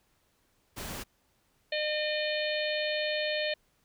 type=noise; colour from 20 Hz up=pink; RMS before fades=-39 dBFS; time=0.76-1.04 s; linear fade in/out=20 ms
type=harmonic tone; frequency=607 Hz; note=D#5; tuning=43 cents flat; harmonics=1 / 3 / 4 / 5 / 6 / 7; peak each=-31 / -36 / -37 / -38 / -39 / -39 dBFS; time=1.72-3.54 s; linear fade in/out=5 ms
effects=pink hiss -71 dBFS RMS until 3.84 s